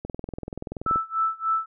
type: click train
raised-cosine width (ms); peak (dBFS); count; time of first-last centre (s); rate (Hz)
2; -19; 20; 0.05-0.959; 20.9
type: tone with tremolo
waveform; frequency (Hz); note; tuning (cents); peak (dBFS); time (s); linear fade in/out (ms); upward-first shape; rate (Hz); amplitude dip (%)
sine; 1318.5; E6; 0; -19; 0.86-1.66; 5; sine; 3.4; 95
effects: none